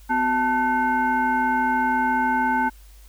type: tone with frequency modulation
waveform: sine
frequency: 883 Hz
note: A5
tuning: 6 cents sharp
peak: -18 dBFS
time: 0.09-2.7 s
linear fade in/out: 20 ms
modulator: 630 Hz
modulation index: 1
effects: added 50 Hz sine -44 dBFS peak until 3.08 s + white hiss -55 dBFS RMS until 3.08 s